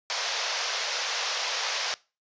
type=band-pass noise; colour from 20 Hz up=white; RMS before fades=-30 dBFS; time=0.1-1.94 s; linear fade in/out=0 ms; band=470 to 6100 Hz; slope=48 dB/octave; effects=noise-tail reverb RT60 0.3 s tail -22 dB re dry + resampled to 16000 Hz